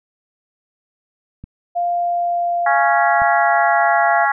clicks, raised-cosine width 5 ms, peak -21 dBFS, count 2, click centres 1.44 / 3.219 s
sine tone with pitch glide, 698.5 to 686.5 Hz, F5 to F5, 0 to -30 cents, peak -16 dBFS, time 1.75-4.26 s, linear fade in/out 20 ms, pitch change -30 cents, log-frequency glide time 1.89-3.95 s
harmonic tone, 277.2 Hz, C#4, in tune, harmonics 3 / 4 / 5 / 6 / 7, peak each -17 / -22 / -21 / -21 / -23 dBFS, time 2.66-4.32 s, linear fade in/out 5 ms
effects none

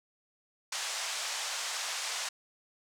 white band-pass noise, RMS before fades -36 dBFS, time 0.72-2.29 s, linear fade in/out 5 ms, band 630 to 7600 Hz, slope 24 dB/octave, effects none

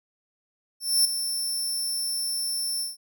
20% pulse tone with ADSR envelope, 5370 Hz, E8, 31 cents sharp, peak -11 dBFS, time 0.8-2.97 s, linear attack 250 ms, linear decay 4 ms, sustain -10 dB, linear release 160 ms, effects none

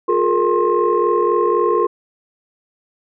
sine tone cluster, 356.2 / 420.8 / 464.4 / 1061 Hz, F4 / G#4 / A#4 / C6, +34 / +23 / -7 / +24 cents, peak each -18 dBFS, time 0.08-1.87 s, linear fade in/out 10 ms, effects tanh soft clip ceiling -5 dBFS

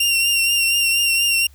sawtooth tone with vibrato, 2763 Hz, F7, 19 cents flat, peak -12 dBFS, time 0-1.47 s, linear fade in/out 5 ms, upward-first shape triangle, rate 4.2 Hz, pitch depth 35 cents each way, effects added 70 Hz sine -45 dBFS peak until 1.54 s + white hiss -56 dBFS RMS until 1.54 s

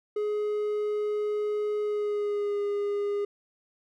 triangle tone with pitch glide, 419.6 to 408.1 Hz, G#4 to G#4, +18 to -30 cents, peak -24 dBFS, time 0.16-3.25 s, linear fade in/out 5 ms, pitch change -48 cents, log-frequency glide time 1.82-2.61 s, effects none

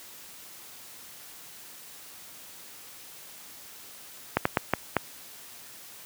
slowing click train, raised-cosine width 0.5 ms, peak -6 dBFS, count 5, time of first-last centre 4.37-4.967 s, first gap 84 ms, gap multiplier 1.4, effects white hiss -47 dBFS RMS until 6.05 s + high-pass 80 Hz 12 dB/octave

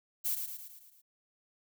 violet noise with echo, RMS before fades -32 dBFS, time 0.24-0.36 s, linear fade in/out 20 ms, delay 110 ms, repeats 6, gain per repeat -5 dB, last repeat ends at 1.02 s, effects none

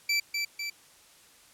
25% pulse tone with echo, 2329 Hz, D7, 15 cents flat, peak -20 dBFS, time 0.09-0.2 s, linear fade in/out 5 ms, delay 250 ms, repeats 2, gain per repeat -4 dB, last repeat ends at 0.7 s, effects white hiss -57 dBFS RMS until 1.53 s + low-pass 11000 Hz 12 dB/octave

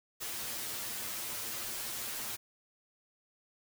white noise with comb filter, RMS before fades -39 dBFS, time 0.2-2.37 s, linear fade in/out 20 ms, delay 8.7 ms, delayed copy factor +0.95, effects none

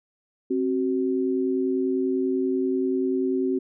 sine tone pair together, 265 / 375.2 Hz, C4 / F#4, +22 / +24 cents, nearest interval tritone, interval 602 cents, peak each -24 dBFS, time 0.5-3.59 s, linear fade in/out 10 ms, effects none

